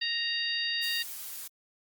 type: harmonic tone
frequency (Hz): 932.3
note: A#5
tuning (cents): 0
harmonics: 2 / 3 / 4 / 5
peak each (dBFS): -34 / -34 / -34 / -34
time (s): 0.01-1.03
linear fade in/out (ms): 10
type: noise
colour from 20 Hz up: blue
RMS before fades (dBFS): -40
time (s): 0.82-1.48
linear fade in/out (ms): 10
effects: Opus 32 kbps